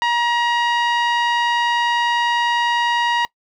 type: tone with low-pass filter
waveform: sawtooth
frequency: 950 Hz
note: A#5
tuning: 33 cents sharp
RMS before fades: -18 dBFS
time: 0.02-3.25 s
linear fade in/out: 0 ms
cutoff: 3200 Hz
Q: 0.96
effects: noise-tail reverb RT60 0.1 s tail -23 dB re dry